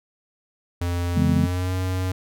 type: tone with pitch glide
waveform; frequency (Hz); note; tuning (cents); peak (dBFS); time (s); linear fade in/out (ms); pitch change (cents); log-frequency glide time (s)
square; 87.31 to 92.5; F2 to F#2; 0 to 0; -23; 0.81-2.12; 5; +100; 1.33-1.73
type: chord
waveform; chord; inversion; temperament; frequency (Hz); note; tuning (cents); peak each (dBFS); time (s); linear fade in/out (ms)
sine; C# minor seventh; none; just; 138.59 / 166.31 / 207.9 / 249.5; C#3 / E3 / G#3 / B3; 0 / +16 / +2 / +18; -23; 1.15-1.47; 20
effects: none